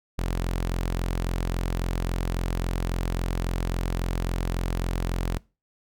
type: tone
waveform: sawtooth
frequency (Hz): 43.65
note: F1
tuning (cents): 0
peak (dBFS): -21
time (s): 0.18-5.38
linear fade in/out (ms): 10
effects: noise-tail reverb RT60 0.3 s tail -23 dB re dry